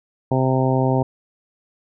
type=harmonic tone; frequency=130.81 Hz; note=C3; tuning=in tune; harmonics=1 / 2 / 3 / 4 / 5 / 6 / 7; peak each=-19 / -22 / -24 / -25 / -26 / -27 / -27 dBFS; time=0.31-1.03 s; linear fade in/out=5 ms; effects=none